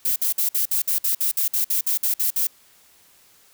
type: noise bursts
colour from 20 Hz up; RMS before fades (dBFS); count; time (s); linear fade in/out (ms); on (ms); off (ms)
violet; -21; 15; 0.05-2.47; 5; 110; 55
effects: white hiss -55 dBFS RMS until 3.53 s